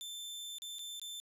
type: tone with dropouts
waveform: sawtooth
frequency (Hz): 3546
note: A7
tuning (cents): +13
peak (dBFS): -39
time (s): 0.01-1.2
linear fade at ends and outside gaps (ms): 0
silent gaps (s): 0.584-0.62 / 0.785-0.792 / 0.997-1.016
effects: resampled to 32000 Hz + 12-bit